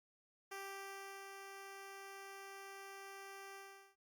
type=tone with ADSR envelope; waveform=10% pulse; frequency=392 Hz; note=G4; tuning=in tune; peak=-37 dBFS; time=0.51-3.96 s; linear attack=10 ms; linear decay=750 ms; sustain=-5 dB; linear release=410 ms; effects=Opus 48 kbps